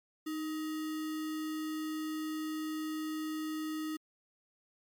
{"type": "tone with sample-and-hold", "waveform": "sine", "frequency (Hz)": 311.1, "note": "D#4", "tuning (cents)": 0, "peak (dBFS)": -34, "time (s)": [0.26, 3.97], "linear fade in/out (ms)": 10, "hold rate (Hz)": 1575, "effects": ["MP3 96 kbps"]}